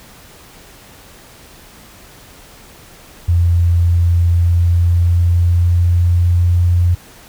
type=tone with pitch glide; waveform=sine; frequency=86.1 to 87.76 Hz; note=F2 to F2; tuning=-24 to +9 cents; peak=-9 dBFS; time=3.28-6.95 s; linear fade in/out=10 ms; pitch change=+33 cents; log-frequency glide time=4.29-6.71 s; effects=pink hiss -41 dBFS RMS until 7.28 s